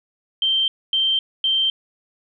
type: tone bursts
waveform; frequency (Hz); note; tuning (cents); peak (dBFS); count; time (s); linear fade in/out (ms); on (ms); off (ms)
sine; 3136; G7; 0; -16; 3; 0.42-1.7; 2; 260; 250
effects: none